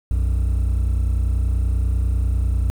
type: tone pair together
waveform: triangle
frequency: 60.11 / 90.3 Hz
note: B1 / F#2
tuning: -46 / -42 cents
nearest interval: perfect fifth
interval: 704 cents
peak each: -15 / -21 dBFS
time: 0.11-2.7 s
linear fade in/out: 0 ms
effects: tanh soft clip ceiling -8 dBFS + 8-bit